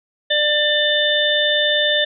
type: harmonic tone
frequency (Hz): 595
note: D5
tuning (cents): +22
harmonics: 1 / 3 / 5 / 6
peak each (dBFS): -20 / -20 / -24 / -18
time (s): 0.3-2.05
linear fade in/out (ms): 10
effects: none